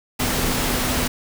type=tone in noise; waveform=sine; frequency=251.6 Hz; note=B3; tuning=32 cents sharp; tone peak=-28 dBFS; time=0.19-1.08 s; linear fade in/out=10 ms; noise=pink; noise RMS=-22 dBFS; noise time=0.19-1.08 s; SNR=-9 dB; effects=none